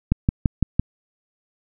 click train, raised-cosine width 5 ms, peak -4 dBFS, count 5, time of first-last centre 0.12-0.796 s, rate 5.92 Hz, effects none

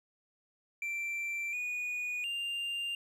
triangle tone with pitch steps, 2349 / 2461 / 2794 Hz, D7 / D#7 / F7, 0 / -20 / 0 cents, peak -32 dBFS, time 0.82-2.95 s, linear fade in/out 2 ms, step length 710 ms, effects none

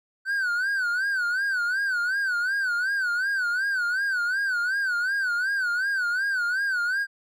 triangle tone with vibrato, 1513 Hz, F#6, 38 cents sharp, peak -21 dBFS, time 0.25-7.07 s, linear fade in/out 50 ms, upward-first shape sine, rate 2.7 Hz, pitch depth 130 cents each way, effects none

